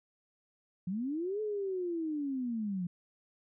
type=linear two-way sweep; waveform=sine; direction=up then down; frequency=171 to 433.5 to 171 Hz; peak=-32 dBFS; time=0.87-2.87 s; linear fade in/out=5 ms; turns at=1.41 s; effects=none